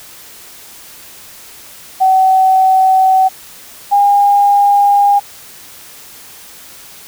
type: tone pair in turn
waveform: sine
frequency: 758 / 810 Hz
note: F#5 / G#5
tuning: +42 / -43 cents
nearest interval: minor second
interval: 115 cents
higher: second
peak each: -6 dBFS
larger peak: neither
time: 2-3.29 / 3.91-5.2 s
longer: neither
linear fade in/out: 20 ms
effects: white hiss -36 dBFS RMS until 7.07 s

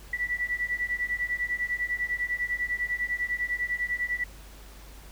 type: beating tone pair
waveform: sine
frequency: 1955 / 1965 Hz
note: B6 / B6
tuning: -18 / -9 cents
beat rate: 10 Hz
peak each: -30 dBFS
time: 0.13-4.24 s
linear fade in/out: 5 ms
effects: added 50 Hz sine -45 dBFS peak until 5.11 s + pink hiss -51 dBFS RMS until 5.11 s

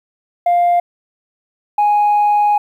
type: tone pair in turn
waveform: sine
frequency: 700 / 830 Hz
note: F5 / G#5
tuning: +4 / -1 cents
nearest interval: minor third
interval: 295 cents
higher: second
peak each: -8 dBFS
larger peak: neither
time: 0.46-0.8 / 1.78-2.58 s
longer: second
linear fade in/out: 5 ms
effects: tanh soft clip ceiling -8 dBFS + 8-bit

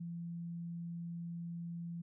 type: tone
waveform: sine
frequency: 170 Hz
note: F3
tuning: 46 cents flat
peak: -40 dBFS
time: 0-2.02 s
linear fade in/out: 10 ms
effects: none

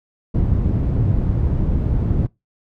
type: low-pass noise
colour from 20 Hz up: white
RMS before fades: -18 dBFS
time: 0.34-2.27 s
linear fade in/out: 10 ms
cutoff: 120 Hz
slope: 12 dB/octave
effects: noise-tail reverb RT60 0.2 s tail -23 dB re dry

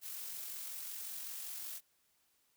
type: noise with amplitude modulation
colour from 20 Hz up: blue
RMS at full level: -43 dBFS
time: 0.01-1.81 s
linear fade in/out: 50 ms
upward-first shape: sine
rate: 45.4 Hz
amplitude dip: 30%
effects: white hiss -75 dBFS RMS until 2.56 s

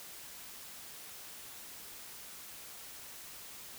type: silence
effects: white hiss -49 dBFS RMS until 3.78 s

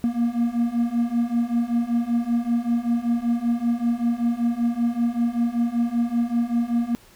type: beating tone pair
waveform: triangle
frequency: 233.1 / 238.3 Hz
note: A#3 / A#3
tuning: 0 / +38 cents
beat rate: 5.2 Hz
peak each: -22 / -20 dBFS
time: 0.04-6.95 s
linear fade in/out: 0 ms
effects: pink hiss -52 dBFS RMS until 7.15 s

